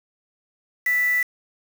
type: tone with quantisation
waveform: sine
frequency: 1975.5 Hz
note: B6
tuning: in tune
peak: -18 dBFS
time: 0.86-1.23 s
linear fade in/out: 5 ms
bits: 5
effects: none